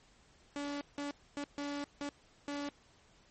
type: tone bursts at uneven times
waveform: sawtooth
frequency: 286.9 Hz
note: D4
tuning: 40 cents flat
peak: -33 dBFS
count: 6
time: 0.56-0.81 / 0.98-1.11 / 1.37-1.44 / 1.58-1.84 / 2.01-2.09 / 2.48-2.69 s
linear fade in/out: 0 ms
effects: pink hiss -65 dBFS RMS until 3.3 s + MP3 32 kbps